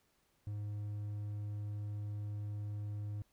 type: tone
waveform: triangle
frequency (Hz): 103.83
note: G#2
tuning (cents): 0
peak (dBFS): -36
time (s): 0.47-3.22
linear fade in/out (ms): 0
effects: pink hiss -75 dBFS RMS until 3.32 s